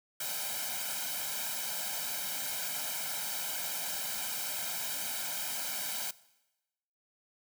white noise with comb filter, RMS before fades -36 dBFS, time 0.2-6.11 s, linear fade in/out 5 ms, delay 1.3 ms, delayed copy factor +0.9, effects noise-tail reverb RT60 1.0 s tail -20 dB re dry + high-pass 200 Hz 12 dB/octave

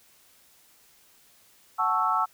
sine chord, F# minor seventh, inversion none, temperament equal, 740 / 880 / 1108.7 / 1318.5 Hz, F#5 / A5 / C#6 / E6, 0 / 0 / 0 / 0 cents, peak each -30 / -28 / -28 / -25 dBFS, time 1.78-2.26 s, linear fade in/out 20 ms, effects white hiss -59 dBFS RMS until 2.33 s

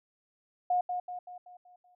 sine tone with echo, 720 Hz, F#5, 47 cents flat, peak -24 dBFS, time 0.7-0.81 s, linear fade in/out 5 ms, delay 190 ms, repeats 6, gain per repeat -6 dB, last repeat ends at 1.95 s, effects none

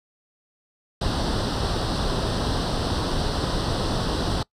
pink noise with comb filter, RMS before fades -24 dBFS, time 1.01-4.43 s, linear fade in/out 5 ms, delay 0.22 ms, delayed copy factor +0.8, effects noise-tail reverb RT60 0.1 s tail -23 dB re dry + low-pass 5000 Hz 12 dB/octave

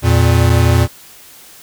square tone pair together, 84.76 / 117.2 Hz, E2 / A#2, +49 / +10 cents, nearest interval tritone, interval 561 cents, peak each -12 dBFS, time 0.02-0.88 s, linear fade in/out 50 ms, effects white hiss -40 dBFS RMS until 1.62 s

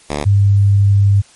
5% pulse / sine tone pair in turn, 73.42 / 100.02 Hz, D2 / G2, 0 / +35 cents, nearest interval perfect fourth, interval 535 cents, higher second, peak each -7 / -7 dBFS, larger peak neither, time 0.09-0.25 / 0.25-1.22 s, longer second, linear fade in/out 20 ms, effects white hiss -46 dBFS RMS until 1.35 s + MP3 48 kbps

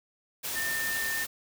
sine tone in noise, 1800 Hz, A6, 39 cents sharp, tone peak -30 dBFS, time 0.55-1.25 s, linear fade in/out 20 ms, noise white, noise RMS -34 dBFS, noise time 0.43-1.27 s, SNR +1 dB, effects none

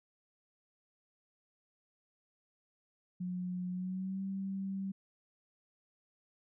sine tone with pitch glide, 180.7 to 193.67 Hz, F#3 to G3, -41 to -21 cents, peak -35 dBFS, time 3.2-4.92 s, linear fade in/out 10 ms, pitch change +120 cents, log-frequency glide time 3.71-4.23 s, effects none

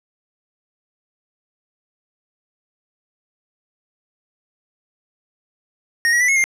square tone with pitch steps, 1859 / 1914 / 1984 / 2176 / 2112 Hz, A#6 / A#6 / B6 / C#7 / C7, -5 / +45 / +7 / -33 / +16 cents, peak -14 dBFS, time 6.05-6.44 s, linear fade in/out 0 ms, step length 78 ms, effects low-pass 10000 Hz 12 dB/octave

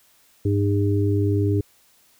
harmonic tone, 101 Hz, G#2, 48 cents flat, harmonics 1 / 3 / 4, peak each -19 / -24 / -25 dBFS, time 0.45-1.61 s, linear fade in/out 5 ms, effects white hiss -58 dBFS RMS until 2.19 s

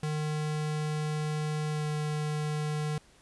square tone with pitch glide, 152.4 to 151.26 Hz, D#3 to D#3, -36 to -49 cents, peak -30 dBFS, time 0.03-2.98 s, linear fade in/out 2 ms, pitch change -13 cents, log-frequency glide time 1.69-1.85 s, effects pink hiss -60 dBFS RMS until 3.21 s + resampled to 24000 Hz

